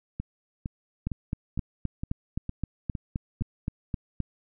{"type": "two click trains", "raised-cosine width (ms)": 5, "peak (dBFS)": [-16, -19], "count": [13, 8], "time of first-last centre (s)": [[1.07, 4.203], [0.2, 3.411]], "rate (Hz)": [3.83, 2.18], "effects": []}